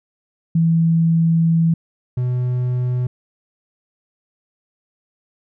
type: tone pair in turn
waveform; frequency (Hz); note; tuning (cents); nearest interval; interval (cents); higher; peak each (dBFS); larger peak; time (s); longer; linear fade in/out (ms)
sine / triangle; 164.8 / 124.82; E3 / B2; 0 / +19; perfect fourth; 481; first; -12 / -15; first; 0.55-1.74 / 2.17-3.07; first; 5
effects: none